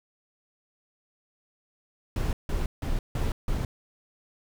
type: noise bursts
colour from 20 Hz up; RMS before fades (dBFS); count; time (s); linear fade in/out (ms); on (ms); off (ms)
brown; -27; 5; 2.16-3.65; 2; 170; 160
effects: none